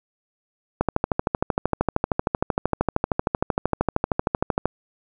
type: click train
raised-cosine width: 1 ms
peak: -5 dBFS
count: 51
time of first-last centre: 0.81-4.656 s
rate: 13 Hz
effects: none